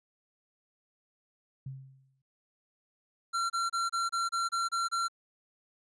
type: tone with exponential decay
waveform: sine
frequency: 133.6 Hz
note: C3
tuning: 36 cents sharp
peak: -35 dBFS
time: 1.66-2.22 s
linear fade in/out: 5 ms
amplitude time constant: 120 ms
type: tone bursts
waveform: square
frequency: 1365 Hz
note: F6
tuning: 40 cents flat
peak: -29 dBFS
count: 9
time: 3.33-5.084 s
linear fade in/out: 20 ms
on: 170 ms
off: 28 ms
effects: resampled to 22050 Hz